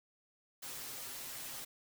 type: noise with comb filter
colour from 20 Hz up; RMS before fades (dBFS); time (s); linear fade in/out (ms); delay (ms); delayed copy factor
white; -45; 0.62-1.65; 10; 7.4; +0.5
effects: none